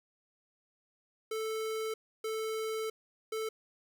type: tone bursts at uneven times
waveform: square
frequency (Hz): 440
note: A4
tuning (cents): 0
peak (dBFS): -34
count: 3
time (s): 1.31-1.94 / 2.24-2.9 / 3.32-3.49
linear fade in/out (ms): 5
effects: none